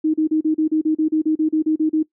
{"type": "tone bursts", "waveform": "sine", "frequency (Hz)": 312.5, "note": "D#4", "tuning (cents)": 8, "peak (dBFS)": -14, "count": 15, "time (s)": [0.04, 2.03], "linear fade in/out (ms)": 10, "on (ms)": 100, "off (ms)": 35, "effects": ["noise-tail reverb RT60 0.1 s tail -20 dB re dry"]}